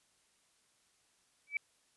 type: tone with exponential growth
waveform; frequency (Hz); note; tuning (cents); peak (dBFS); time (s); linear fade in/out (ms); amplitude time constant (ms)
sine; 2301; D7; -36; -27; 1.47-1.57; 2; 20
effects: white hiss -72 dBFS RMS until 1.96 s + resampled to 24000 Hz